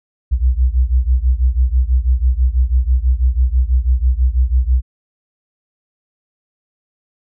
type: beating tone pair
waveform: sine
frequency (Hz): 60.3 / 66.4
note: B1 / C2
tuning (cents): -41 / +26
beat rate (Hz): 6.1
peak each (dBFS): -13 / -15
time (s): 0.31-4.82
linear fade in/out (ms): 20
effects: none

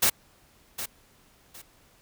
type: noise with echo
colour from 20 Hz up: white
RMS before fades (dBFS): -21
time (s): 0.02-0.1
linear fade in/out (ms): 10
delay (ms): 760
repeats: 2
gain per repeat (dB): -12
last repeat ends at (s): 1.62
effects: pink hiss -60 dBFS RMS until 2.01 s

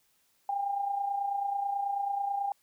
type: tone with amplitude modulation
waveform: sine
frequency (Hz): 801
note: G5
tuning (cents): +37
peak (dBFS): -26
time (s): 0.49-2.52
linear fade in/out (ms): 2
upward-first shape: sine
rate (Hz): 29.2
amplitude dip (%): 55
effects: white hiss -70 dBFS RMS until 2.62 s

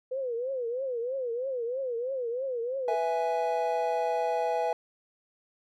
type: tone with vibrato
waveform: sine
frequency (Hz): 500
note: B4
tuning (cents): +21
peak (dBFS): -29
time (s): 0.11-2.95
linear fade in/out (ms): 10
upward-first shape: triangle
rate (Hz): 3.1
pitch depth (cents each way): 170
type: chord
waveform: triangle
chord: E major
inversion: second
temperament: equal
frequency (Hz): 493.9 / 659.3 / 830.6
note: B4 / E5 / G#5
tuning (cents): 0 / 0 / 0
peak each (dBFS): -29 / -28 / -28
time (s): 2.88-4.73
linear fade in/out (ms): 2
effects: none

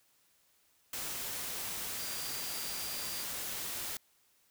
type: tone in noise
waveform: sine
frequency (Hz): 4748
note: D8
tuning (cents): +18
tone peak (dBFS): -45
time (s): 1.99-3.23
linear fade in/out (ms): 2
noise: white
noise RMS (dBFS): -39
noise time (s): 0.93-3.97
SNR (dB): -9
effects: white hiss -70 dBFS RMS until 4.5 s

